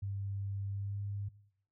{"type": "tone with pitch glide", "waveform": "sine", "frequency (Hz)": [99.1, 100.83], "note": ["G2", "G2"], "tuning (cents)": [19, 49], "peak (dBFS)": -35, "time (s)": [0.02, 1.29], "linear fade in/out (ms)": 10, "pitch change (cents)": 30, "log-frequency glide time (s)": [0.7, 1], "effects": ["noise-tail reverb RT60 0.7 s tail -20 dB re dry"]}